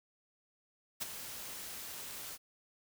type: noise with ADSR envelope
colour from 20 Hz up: white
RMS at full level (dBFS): -35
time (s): 1-2.38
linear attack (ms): 23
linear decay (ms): 16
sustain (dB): -10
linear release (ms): 39
effects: none